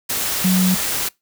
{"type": "tone in noise", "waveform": "sine", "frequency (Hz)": 185, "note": "F#3", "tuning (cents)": 0, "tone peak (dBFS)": -13, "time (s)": [0.44, 0.75], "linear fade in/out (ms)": 10, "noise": "white", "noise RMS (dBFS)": -22, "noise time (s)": [0.09, 1.09], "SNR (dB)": 6, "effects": ["noise-tail reverb RT60 0.2 s tail -24 dB re dry"]}